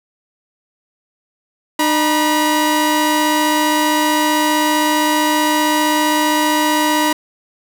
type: tone pair together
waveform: sawtooth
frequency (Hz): 303.2 / 965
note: D#4 / B5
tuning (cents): -45 / -40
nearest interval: octave + minor sixth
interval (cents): 2005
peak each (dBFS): -12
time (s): 1.79-7.13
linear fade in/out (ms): 5
effects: none